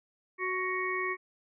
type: harmonic tone with a mistuned harmonic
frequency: 370 Hz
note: F#4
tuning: in tune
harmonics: 1 / 3 / 5 / 6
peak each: -35 / -35 / -35 / -35 dBFS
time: 0.38-1.17 s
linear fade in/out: 50 ms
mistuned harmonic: 5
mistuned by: +24 cents
effects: none

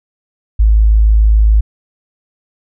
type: tone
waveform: sine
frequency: 53.5 Hz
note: A1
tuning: 48 cents flat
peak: -5 dBFS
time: 0.59-1.61 s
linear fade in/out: 10 ms
effects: none

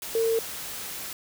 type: tone in noise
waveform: sine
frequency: 453.6 Hz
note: A#4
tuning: 47 cents flat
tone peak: -21 dBFS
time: 0.15-0.39 s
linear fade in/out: 2 ms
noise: white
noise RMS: -36 dBFS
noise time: 0.02-1.13 s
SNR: +12 dB
effects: none

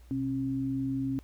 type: tone pair together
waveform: sine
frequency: 127.52 / 270 Hz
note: C3 / C#4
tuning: -44 / -45 cents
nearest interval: octave + minor second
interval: 1299 cents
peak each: -35 / -29 dBFS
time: 0.11-1.19 s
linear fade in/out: 0 ms
effects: added 60 Hz sine -50 dBFS peak until 1.23 s + pink hiss -64 dBFS RMS until 1.23 s

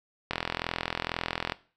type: click train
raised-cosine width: 0.3 ms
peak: -12 dBFS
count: 52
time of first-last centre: 0.31-1.521 s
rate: 42.1 Hz
effects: noise-tail reverb RT60 0.4 s tail -18 dB re dry

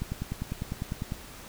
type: click train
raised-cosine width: 5 ms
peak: -19 dBFS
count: 12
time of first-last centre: 0.02-1.121 s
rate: 9.99 Hz
effects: pink hiss -46 dBFS RMS until 1.48 s

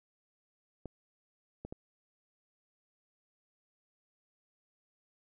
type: clicks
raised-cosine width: 2 ms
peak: -28 dBFS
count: 3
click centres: 0.857 / 1.65 / 1.725 s
effects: none

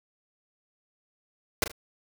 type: noise with echo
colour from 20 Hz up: pink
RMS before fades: -24 dBFS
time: 1.62-1.64 s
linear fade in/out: 2 ms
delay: 38 ms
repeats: 2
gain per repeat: -10 dB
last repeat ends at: 1.716 s
effects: none

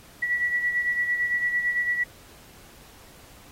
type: beating tone pair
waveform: sine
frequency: 1943 / 1951.9 Hz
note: B6 / B6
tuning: -29 / -21 cents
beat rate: 8.9 Hz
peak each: -23 / -31 dBFS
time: 0.22-2.04 s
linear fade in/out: 10 ms
effects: pink hiss -51 dBFS RMS until 3.51 s + AAC 48 kbps

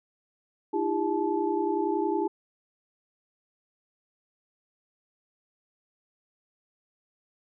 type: tone cluster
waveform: sine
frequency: 310.1 / 340.9 / 401.3 / 868 Hz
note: D#4 / F4 / G4 / A5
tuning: -6 / -42 / +41 / -24 cents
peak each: -31 / -29 / -29 / -31 dBFS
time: 0.73-2.28 s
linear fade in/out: 10 ms
effects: none

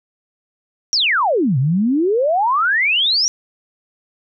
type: exponential two-way sweep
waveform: sine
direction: down then up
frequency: 5880 to 123.47 to 5880 Hz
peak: -13 dBFS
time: 0.93-3.28 s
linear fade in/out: 0 ms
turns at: 1.58 s
effects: none

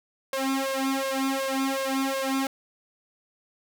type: tone with flanger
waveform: sawtooth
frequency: 268.7 Hz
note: C4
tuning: 46 cents sharp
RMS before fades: -27 dBFS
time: 0.33-2.47 s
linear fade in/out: 2 ms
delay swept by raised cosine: 1.8 to 2.9 ms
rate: 2.7 Hz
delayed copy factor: +1
effects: none

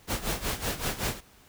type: noise with tremolo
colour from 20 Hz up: pink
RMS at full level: -28 dBFS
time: 0.07-1.21 s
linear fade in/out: 50 ms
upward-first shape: sine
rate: 5.3 Hz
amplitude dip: 80%
effects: pink hiss -57 dBFS RMS until 1.48 s

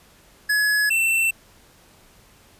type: tone pair in turn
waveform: square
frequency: 1692 / 2686 Hz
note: G#6 / E7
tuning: +32 / +32 cents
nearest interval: minor sixth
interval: 800 cents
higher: second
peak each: -18 dBFS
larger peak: neither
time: 0.49-0.9 / 0.9-1.31 s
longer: neither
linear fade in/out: 10 ms
effects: pink hiss -53 dBFS RMS until 2.59 s + resampled to 32000 Hz

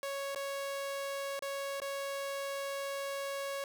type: tone with dropouts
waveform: sawtooth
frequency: 554.4 Hz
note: C#5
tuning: in tune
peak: -32 dBFS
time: 0.03-3.64 s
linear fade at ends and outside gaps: 1 ms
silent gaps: 0.348-0.359 / 1.392-1.423 / 1.801-1.818 s
effects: none

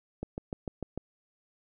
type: click train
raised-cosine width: 2 ms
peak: -21 dBFS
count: 6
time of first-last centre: 0.23-0.976 s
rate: 6.7 Hz
effects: none

